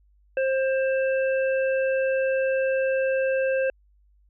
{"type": "harmonic tone", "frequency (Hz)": 530, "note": "C5", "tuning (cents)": 22, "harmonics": [1, 3, 5], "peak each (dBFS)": [-21, -31, -35], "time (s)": [0.37, 3.7], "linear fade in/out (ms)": 2, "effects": ["added 50 Hz sine -57 dBFS peak until 4.29 s"]}